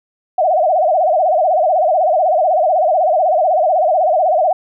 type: tone with vibrato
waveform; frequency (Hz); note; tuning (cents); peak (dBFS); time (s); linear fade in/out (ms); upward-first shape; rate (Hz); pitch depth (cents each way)
sine; 677; E5; +46; -10; 0.38-4.53; 5; sine; 16; 200
effects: none